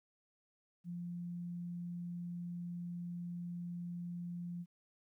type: tone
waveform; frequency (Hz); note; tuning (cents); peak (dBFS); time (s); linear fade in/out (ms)
sine; 174.1; F3; -5; -40; 0.84-4.66; 50
effects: 13-bit